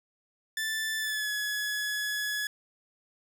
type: tone with pitch glide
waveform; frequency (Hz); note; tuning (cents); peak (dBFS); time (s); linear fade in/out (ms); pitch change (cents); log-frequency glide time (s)
sawtooth; 1760 to 1694.2; A6 to G#6; 0 to +34; -26; 0.57-2.47; 2; -66; 0.99-1.3
effects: none